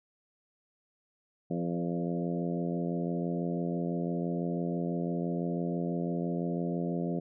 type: harmonic tone with a mistuned harmonic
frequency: 86 Hz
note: F2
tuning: 26 cents flat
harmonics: 2 / 3 / 4 / 5 / 6 / 7 / 8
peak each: -32 / -36 / -38 / -40 / -42 / -43 / -44 dBFS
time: 1.5-7.2 s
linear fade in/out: 10 ms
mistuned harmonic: 6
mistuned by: +17 cents
effects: none